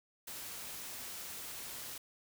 white noise, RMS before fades -45 dBFS, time 0.27-1.98 s, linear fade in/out 5 ms, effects none

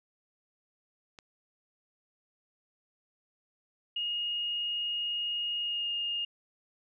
click, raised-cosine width 0.2 ms, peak -30 dBFS, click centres 1.188 s
sine tone with pitch glide, 2862 to 2836 Hz, F7 to F7, +42 to +26 cents, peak -30 dBFS, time 3.96-6.25 s, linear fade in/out 5 ms, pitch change -16 cents, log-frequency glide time 5.61-5.9 s
effects none

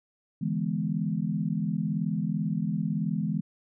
sine chord, E dominant seventh, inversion third, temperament equal, 146.83 / 164.81 / 207.7 / 246.9 Hz, D3 / E3 / G#3 / B3, 0 / 0 / 0 / 0 cents, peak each -35 / -29 / -30 / -35 dBFS, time 0.41-3.41 s, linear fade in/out 10 ms, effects none

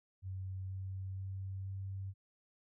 sine tone with pitch steps, 94.5 / 95.21 / 95.93 / 96.65 Hz, F#2 / G2 / G2 / G2, +37 / -50 / -37 / -24 cents, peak -39 dBFS, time 0.22-2.14 s, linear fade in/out 50 ms, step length 480 ms, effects none

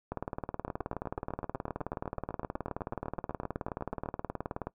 two click trains, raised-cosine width 1 ms, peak -20 / -23 dBFS, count 87 / 28, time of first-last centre 0.12-4.67 / 0.68-4.059 s, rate 18.9 / 7.99 Hz, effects noise-tail reverb RT60 0.1 s tail -19 dB re dry

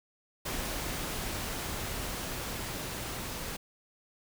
pink noise with level ramp, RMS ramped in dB -35 to -38 dBFS, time 0.45-3.57 s, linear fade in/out 10 ms, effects none

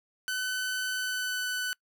sawtooth tone with pitch glide, 1510 to 1497.8 Hz, F#6 to F#6, +35 to +21 cents, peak -26 dBFS, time 0.28-1.73 s, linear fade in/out 0 ms, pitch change -14 cents, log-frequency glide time 0.92-1.45 s, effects noise-tail reverb RT60 0.1 s tail -26 dB re dry

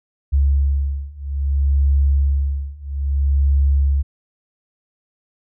sine beating tone pair, 69.3 / 69.91 Hz, C#2 / C#2, 0 / +15 cents, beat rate 0.61 Hz, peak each -18 / -17 dBFS, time 0.32-4.03 s, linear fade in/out 20 ms, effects none

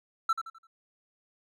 triangle tone with echo, 1334 Hz, E6, 20 cents sharp, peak -20 dBFS, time 0.29-0.33 s, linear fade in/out 5 ms, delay 85 ms, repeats 4, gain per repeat -9 dB, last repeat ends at 0.67 s, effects none

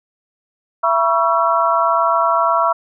harmonic tone with a mistuned harmonic, 223.2 Hz, A3, 25 cents sharp, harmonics 3 / 4 / 5 / 6, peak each -18 / -18 / -18 / -18 dBFS, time 0.83-2.73 s, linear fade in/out 10 ms, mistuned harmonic 4, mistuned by +140 cents, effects none

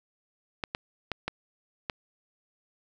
clicks, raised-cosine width 0.3 ms, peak -14 dBFS, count 5, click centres 0.638 / 0.749 / 1.117 / 1.28 / 1.898 s, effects none

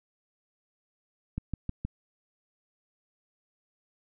click train, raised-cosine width 5 ms, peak -19 dBFS, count 4, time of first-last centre 1.38-1.85 s, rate 6.38 Hz, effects none

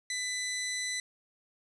15% pulse tone, 2000 Hz, B6, 21 cents sharp, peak -26 dBFS, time 0.1-1 s, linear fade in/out 2 ms, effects resampled to 24000 Hz + 9-bit

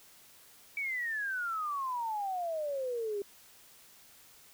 sine exponential sweep, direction down, 2300 to 394.5 Hz, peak -32 dBFS, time 0.77-3.22 s, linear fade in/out 2 ms, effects white hiss -58 dBFS RMS until 4.53 s

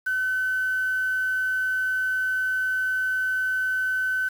sine tone with quantisation, 1518 Hz, F#6, 44 cents sharp, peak -22 dBFS, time 0.06-4.29 s, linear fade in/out 10 ms, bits 7, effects none

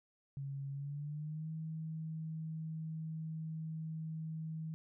sine tone with pitch glide, 138.59 to 159.2 Hz, C#3 to D#3, 0 to +40 cents, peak -39 dBFS, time 0.37-4.74 s, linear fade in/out 0 ms, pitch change +240 cents, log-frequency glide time 0.71-1.5 s, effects none

